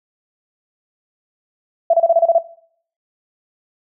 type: tone bursts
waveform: sine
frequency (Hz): 668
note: E5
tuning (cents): +23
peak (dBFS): -8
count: 8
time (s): 1.9-2.384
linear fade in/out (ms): 5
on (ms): 36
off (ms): 28
effects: noise-tail reverb RT60 0.6 s tail -19 dB re dry